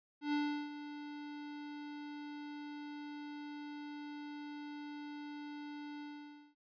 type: tone with ADSR envelope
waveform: square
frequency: 293.7 Hz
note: D4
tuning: in tune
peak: -32 dBFS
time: 0.21-6.55 s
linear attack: 120 ms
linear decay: 360 ms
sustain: -13 dB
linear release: 540 ms
effects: resampled to 11025 Hz